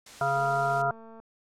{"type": "noise", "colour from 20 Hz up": "white", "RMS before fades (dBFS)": -46, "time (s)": [0.06, 0.82], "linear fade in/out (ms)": 5}
{"type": "harmonic tone", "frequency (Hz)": 138.59, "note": "C#3", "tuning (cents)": 0, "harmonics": [1, 3, 5, 7, 9, 10], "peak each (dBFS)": [-34, -36, -26, -33, -34, -30], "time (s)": [0.21, 0.91], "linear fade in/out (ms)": 2}
{"type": "click train", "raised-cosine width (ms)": 1, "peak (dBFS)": -36, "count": 190, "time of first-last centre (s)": [0.36, 1.2], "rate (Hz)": 225}
{"effects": ["low-pass 8000 Hz 12 dB/octave"]}